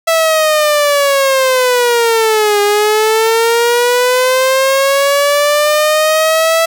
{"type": "linear two-way sweep", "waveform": "sawtooth", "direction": "down then up", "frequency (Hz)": [660, 407.9, 660], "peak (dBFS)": -5, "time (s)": [0.07, 6.66], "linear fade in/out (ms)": 10, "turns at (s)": 2.61, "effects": []}